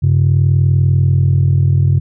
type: tone pair together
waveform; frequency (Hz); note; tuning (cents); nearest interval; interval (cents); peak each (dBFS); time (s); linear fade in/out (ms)
sine; 96.03 / 136.4; G2 / C#3; -35 / -28; tritone; 607; -10; 0.02-2; 20
effects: tanh soft clip ceiling -4 dBFS